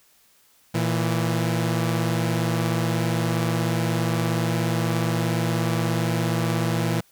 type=tone pair together; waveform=sawtooth; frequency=115.84 / 165.3 Hz; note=A#2 / E3; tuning=-10 / +5 cents; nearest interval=tritone; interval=615 cents; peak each=-20 dBFS; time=0.74-7.01 s; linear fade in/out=10 ms; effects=white hiss -59 dBFS RMS until 7.11 s